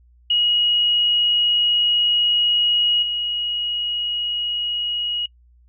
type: tone with level steps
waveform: sine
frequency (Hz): 2896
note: F#7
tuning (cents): -38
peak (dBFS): -15 / -21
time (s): 0.3-5.26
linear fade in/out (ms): 5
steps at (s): 3.02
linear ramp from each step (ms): 10
effects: noise-tail reverb RT60 0.1 s tail -23 dB re dry + added 60 Hz sine -50 dBFS peak until 5.68 s